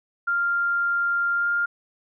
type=tone with pitch glide; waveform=sine; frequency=1395 to 1403.9 Hz; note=F6 to F6; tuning=-2 to +9 cents; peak=-20 dBFS; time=0.27-1.66 s; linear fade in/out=10 ms; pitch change=+11 cents; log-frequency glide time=1.35-1.48 s; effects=none